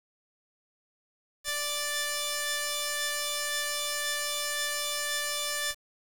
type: tone pair together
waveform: 5% pulse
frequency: 587.3 / 1760 Hz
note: D5 / A6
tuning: 0 / 0 cents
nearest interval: octave + perfect fifth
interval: 1900 cents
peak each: -21 dBFS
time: 1.44-5.75 s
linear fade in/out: 50 ms
effects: low-pass 12000 Hz 12 dB/octave + 7-bit